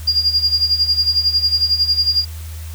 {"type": "tone with tremolo", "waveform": "sine", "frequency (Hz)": 4816, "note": "D8", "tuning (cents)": 43, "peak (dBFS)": -10, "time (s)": [0.07, 2.25], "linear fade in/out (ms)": 10, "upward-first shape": "sine", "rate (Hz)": 11, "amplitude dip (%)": 75, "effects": ["added 80 Hz sine -27 dBFS peak until 2.74 s", "white hiss -40 dBFS RMS until 2.74 s"]}